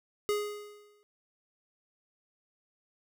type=tone with exponential decay; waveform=square; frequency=415.3 Hz; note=G#4; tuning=in tune; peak=-26 dBFS; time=0.29-1.03 s; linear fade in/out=0 ms; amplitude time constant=160 ms; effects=none